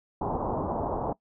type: low-pass noise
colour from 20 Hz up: white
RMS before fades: -30 dBFS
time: 0.21-1.13 s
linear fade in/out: 5 ms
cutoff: 1000 Hz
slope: 48 dB/octave
effects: noise-tail reverb RT60 0.1 s tail -20 dB re dry